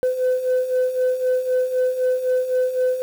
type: beating tone pair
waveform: sine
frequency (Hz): 505 / 508.9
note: B4 / C5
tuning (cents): +39 / -48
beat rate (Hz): 3.9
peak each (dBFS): -22 / -17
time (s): 0.03-3.02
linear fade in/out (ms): 0
effects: tanh soft clip ceiling -14 dBFS + 7-bit